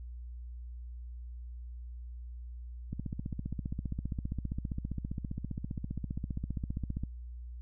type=click train; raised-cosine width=5 ms; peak=-23 dBFS; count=63; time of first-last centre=2.93-7.036 s; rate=15.1 Hz; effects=added 60 Hz sine -41 dBFS peak until 7.61 s